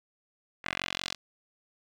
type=tone with band-pass filter sweep; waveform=10% pulse; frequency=45.39 Hz; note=F#1; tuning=32 cents flat; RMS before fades=-35 dBFS; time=0.64-1.15 s; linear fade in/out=10 ms; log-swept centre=2000 to 4500 Hz; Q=1.8; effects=none